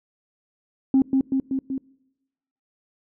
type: tone with echo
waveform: sine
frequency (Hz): 266.7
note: C4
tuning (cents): +33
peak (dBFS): -12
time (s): 0.94-1.02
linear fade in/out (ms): 2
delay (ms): 190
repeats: 4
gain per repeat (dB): -3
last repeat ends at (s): 1.78
effects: noise-tail reverb RT60 1.0 s tail -25 dB re dry + tanh soft clip ceiling -11 dBFS